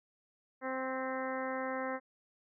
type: harmonic tone with a mistuned harmonic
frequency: 261.6 Hz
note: C4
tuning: in tune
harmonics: 1 / 2 / 3 / 4 / 5 / 6 / 7 / 8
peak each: -41 / -38 / -43 / -43 / -45 / -46 / -45 / -49 dBFS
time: 0.61-2 s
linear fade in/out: 50 ms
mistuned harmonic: 8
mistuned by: -33 cents
effects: none